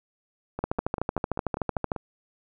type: two click trains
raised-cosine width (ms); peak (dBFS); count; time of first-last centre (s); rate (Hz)
1; -18 / -11; 8 / 18; 0.59-1.963 / 0.64-1.918; 5.1 / 13.3
effects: none